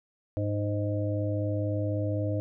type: harmonic tone with a mistuned harmonic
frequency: 103.83 Hz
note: G#2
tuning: in tune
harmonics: 1 / 3 / 5 / 6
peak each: -28 / -33 / -35 / -36 dBFS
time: 0.37-2.4 s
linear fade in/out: 0 ms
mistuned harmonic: 3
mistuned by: -30 cents
effects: none